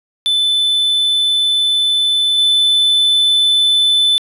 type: tone with level steps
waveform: triangle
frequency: 3513 Hz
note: A7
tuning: 3 cents flat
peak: -10 / -8 dBFS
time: 0.26-4.18 s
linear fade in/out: 0 ms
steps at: 2.38 s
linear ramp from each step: 2 ms
effects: resampled to 32000 Hz + 8-bit